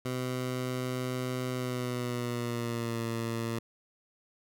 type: tone with pitch glide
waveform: 15% pulse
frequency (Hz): 127 to 115.12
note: B2 to A#2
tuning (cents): +49 to -21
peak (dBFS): -25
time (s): 0.05-3.59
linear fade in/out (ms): 5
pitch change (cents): -170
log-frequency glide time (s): 1.51-3.05
effects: none